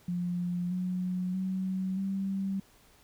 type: tone with pitch steps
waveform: sine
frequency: 176.5 / 182.2 / 188.08 / 194.15 Hz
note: F3 / F#3 / F#3 / G3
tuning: +19 / -26 / +29 / -16 cents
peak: -29 dBFS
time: 0.08-2.6 s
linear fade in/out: 5 ms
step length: 630 ms
effects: pink hiss -61 dBFS RMS until 3.03 s